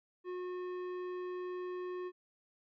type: tone with tanh clipping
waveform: sine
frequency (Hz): 362.2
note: F#4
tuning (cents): -37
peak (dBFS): -40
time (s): 0.24-2.12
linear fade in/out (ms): 50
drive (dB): 13
effects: none